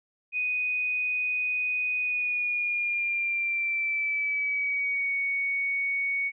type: tone with pitch glide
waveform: sine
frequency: 2489 to 2230 Hz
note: D#7 to C#7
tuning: 0 to +10 cents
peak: -25 dBFS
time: 0.32-6.32 s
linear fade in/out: 50 ms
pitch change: -190 cents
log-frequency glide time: 1.99-5.14 s
effects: none